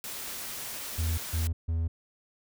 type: noise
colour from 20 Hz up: white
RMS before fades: -38 dBFS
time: 0.04-1.47 s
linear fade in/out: 0 ms
type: tone bursts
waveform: triangle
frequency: 82.1 Hz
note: E2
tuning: 6 cents flat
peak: -24 dBFS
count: 3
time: 0.98-1.88 s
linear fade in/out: 10 ms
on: 200 ms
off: 150 ms
effects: none